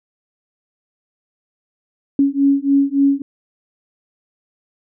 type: beating tone pair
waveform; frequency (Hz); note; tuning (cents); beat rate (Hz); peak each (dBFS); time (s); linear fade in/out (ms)
sine; 276.4 / 279.9; C#4 / C#4; -5 / +17; 3.5; -15; 2.19-3.22; 2
effects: none